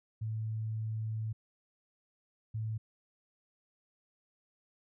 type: tone bursts at uneven times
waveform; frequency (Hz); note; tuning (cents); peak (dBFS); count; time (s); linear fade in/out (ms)
sine; 110; A2; 0; -33; 2; 0.21-1.33 / 2.54-2.78; 10
effects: none